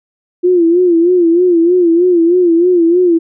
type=tone with vibrato; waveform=sine; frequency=347.2 Hz; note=F4; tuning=10 cents flat; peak=-6 dBFS; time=0.43-3.19 s; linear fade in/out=20 ms; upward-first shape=sine; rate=3.2 Hz; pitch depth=89 cents each way; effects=none